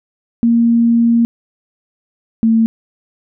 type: tone pair in turn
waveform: sine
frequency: 233.1 / 225.4 Hz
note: A#3 / A3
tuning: 0 / +42 cents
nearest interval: minor second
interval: 58 cents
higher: first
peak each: -8 dBFS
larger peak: neither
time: 0.43-1.25 / 2.43-2.66 s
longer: first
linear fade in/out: 0 ms
effects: none